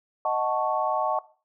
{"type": "chord", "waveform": "sine", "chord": "D# half-diminished seventh", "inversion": "none", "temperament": "equal", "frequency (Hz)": [622.3, 740, 880, 1108.7], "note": ["D#5", "F#5", "A5", "C#6"], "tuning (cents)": [0, 0, 0, 0], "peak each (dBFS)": -28, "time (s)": [0.25, 1.19], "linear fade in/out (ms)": 2, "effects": ["noise-tail reverb RT60 0.4 s tail -19 dB re dry"]}